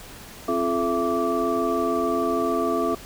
sine tone cluster, 264.2 / 344.4 / 431.3 / 670 / 1163 Hz, C4 / F4 / A4 / E5 / D6, +17 / -24 / -35 / +28 / -17 cents, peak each -27 dBFS, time 0.48-2.95 s, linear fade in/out 5 ms, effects pink hiss -42 dBFS RMS until 3.05 s

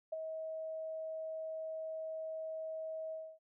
sine tone with ADSR envelope, 638 Hz, D#5, 43 cents sharp, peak -34 dBFS, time 0.12-3.39 s, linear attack 9 ms, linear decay 19 ms, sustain -5 dB, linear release 270 ms, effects none

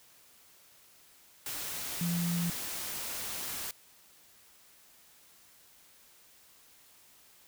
sine tone in noise, 171.8 Hz, F3, 28 cents flat, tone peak -29 dBFS, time 2.01-2.5 s, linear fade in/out 2 ms, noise white, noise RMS -38 dBFS, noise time 1.46-3.71 s, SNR +6 dB, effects white hiss -60 dBFS RMS until 7.47 s

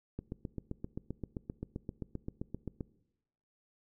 click train, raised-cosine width 3 ms, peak -25 dBFS, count 21, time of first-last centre 0.19-2.808 s, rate 7.64 Hz, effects noise-tail reverb RT60 0.9 s tail -20 dB re dry

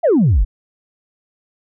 sine exponential sweep, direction down, 740 to 38.43 Hz, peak -8 dBFS, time 0.03-0.45 s, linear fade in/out 20 ms, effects tanh soft clip ceiling -7 dBFS

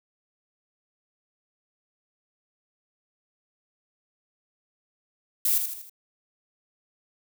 violet noise with echo, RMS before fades -23 dBFS, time 5.45-5.58 s, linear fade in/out 2 ms, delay 79 ms, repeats 4, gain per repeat -6 dB, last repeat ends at 5.896 s, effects none

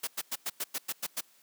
white noise bursts, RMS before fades -33 dBFS, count 9, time 0.03-1.21 s, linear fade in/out 10 ms, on 44 ms, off 98 ms, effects white hiss -63 dBFS RMS until 1.42 s + high-pass 200 Hz 12 dB/octave

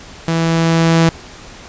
sawtooth tone with level ramp, 164.81 Hz, E3, in tune, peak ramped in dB -10 to -4 dBFS, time 0.28-1.09 s, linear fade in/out 0 ms, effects pink hiss -36 dBFS RMS until 1.68 s + resampled to 16000 Hz

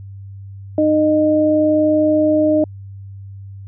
sine tone pair together, 306.8 / 614 Hz, D#4 / D#5, -24 / -23 cents, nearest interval octave, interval 1201 cents, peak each -14 dBFS, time 0.78-2.64 s, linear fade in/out 2 ms, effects added 98 Hz sine -31 dBFS peak until 3.67 s

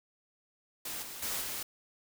white noise with level steps, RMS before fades -39 / -44 / -35 / -38 dBFS, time 0.85-1.63 s, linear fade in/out 5 ms, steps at 1.02 / 1.22 / 1.41 s, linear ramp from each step 10 ms, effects none

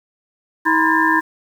sine tone cluster, 320.2 / 964 / 1027 / 1621 / 1780 Hz, D#4 / B5 / C6 / G#6 / A6, +50 / -42 / -33 / -42 / +20 cents, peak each -19 dBFS, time 0.65-1.21 s, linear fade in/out 20 ms, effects 7-bit

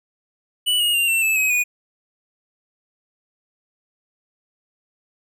square tone with pitch steps, 2960 / 2871 / 2784 / 2700 / 2619 / 2540 / 2463 Hz, F#7 / F7 / F7 / E7 / E7 / D#7 / D#7, 0 / +47 / -6 / +41 / -12 / +35 / -18 cents, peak -17 dBFS, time 0.66-1.64 s, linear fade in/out 20 ms, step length 140 ms, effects none

